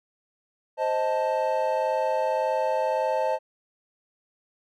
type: chord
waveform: triangle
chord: A diminished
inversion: first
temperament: equal with one note detuned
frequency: 523.3 / 625.1 / 880 Hz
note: C5 / Eb5 / A5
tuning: 0 / +8 / 0 cents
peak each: -25 dBFS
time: 0.77-3.39 s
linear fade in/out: 50 ms
effects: none